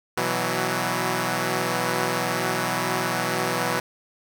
5% pulse chord, B suspended fourth, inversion none, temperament equal with one note detuned, 123.47 / 164.81 / 186.28 Hz, B2 / E3 / F#3, 0 / 0 / +12 cents, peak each -16 dBFS, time 0.17-3.8 s, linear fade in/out 5 ms, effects none

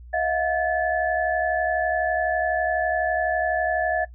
sine tone cluster, 641 / 713 / 1732 Hz, E5 / F5 / A6, -49 / +36 / -28 cents, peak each -25 dBFS, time 0.13-4.05 s, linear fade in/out 10 ms, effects noise-tail reverb RT60 0.1 s tail -17 dB re dry + added 60 Hz sine -40 dBFS peak until 4.14 s

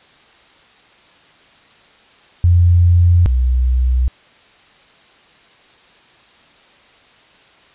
sine tone pair in turn, 87.31 / 62.78 Hz, F2 / B1, 0 / +29 cents, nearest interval tritone, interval 571 cents, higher first, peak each -7 / -11 dBFS, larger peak first, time 2.44-3.26 / 3.26-4.08 s, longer neither, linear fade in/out 0 ms, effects white hiss -48 dBFS RMS until 7.74 s + resampled to 8000 Hz

